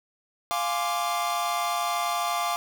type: chord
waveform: 45% pulse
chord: D half-diminished seventh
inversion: first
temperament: equal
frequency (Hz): 698.5 / 830.6 / 1046.5 / 1174.7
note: F5 / Ab5 / C6 / D6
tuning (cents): 0 / 0 / 0 / 0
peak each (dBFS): -29 / -33 / -34 / -29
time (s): 0.51-2.56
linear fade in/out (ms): 0
effects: none